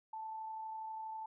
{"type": "tone with amplitude modulation", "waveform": "sine", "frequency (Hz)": 880, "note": "A5", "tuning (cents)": 0, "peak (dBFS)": -40, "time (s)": [0.13, 1.26], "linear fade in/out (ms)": 5, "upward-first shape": "sine", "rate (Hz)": 32.3, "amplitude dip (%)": 25, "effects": []}